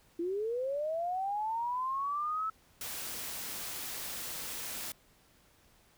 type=linear sweep; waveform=sine; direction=up; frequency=329.6 to 1314 Hz; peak=-31 dBFS; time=0.19-2.5 s; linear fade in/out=5 ms
type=noise; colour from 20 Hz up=white; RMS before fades=-40 dBFS; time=2.81-4.92 s; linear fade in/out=2 ms
effects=pink hiss -65 dBFS RMS until 5.97 s